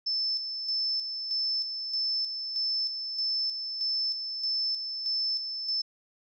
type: tone with tremolo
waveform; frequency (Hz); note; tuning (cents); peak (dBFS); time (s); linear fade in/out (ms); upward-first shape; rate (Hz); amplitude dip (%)
sine; 5274; E8; 0; -26; 0.06-5.82; 10; square; 1.6; 50
effects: none